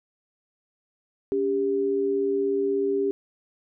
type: tone pair together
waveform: sine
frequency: 281.2 / 397.7 Hz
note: C#4 / G4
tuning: +25 / +25 cents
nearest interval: tritone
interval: 600 cents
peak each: -29 / -22 dBFS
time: 1.32-3.11 s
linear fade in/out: 0 ms
effects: none